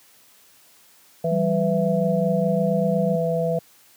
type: harmonic tone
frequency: 166 Hz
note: E3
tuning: 12 cents sharp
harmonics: 1 / 3 / 4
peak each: -24 / -24 / -24 dBFS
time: 1.24-3.59 s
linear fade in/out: 5 ms
type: tone with vibrato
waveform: sine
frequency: 192.5 Hz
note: G3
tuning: 31 cents flat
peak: -22 dBFS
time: 1.31-3.16 s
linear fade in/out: 10 ms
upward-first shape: sine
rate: 0.85 Hz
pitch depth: 20 cents each way
effects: white hiss -54 dBFS RMS until 3.96 s + high-pass 100 Hz 12 dB/octave